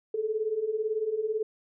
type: beating tone pair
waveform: sine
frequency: 421.6 / 439.6 Hz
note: G#4 / A4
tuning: +26 / -2 cents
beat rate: 18 Hz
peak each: -32 / -28 dBFS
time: 0.14-1.43 s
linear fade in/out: 5 ms
effects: none